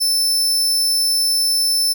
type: tone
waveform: sawtooth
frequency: 5290 Hz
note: E8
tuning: 5 cents sharp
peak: -12 dBFS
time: 0-1.94 s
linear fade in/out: 20 ms
effects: none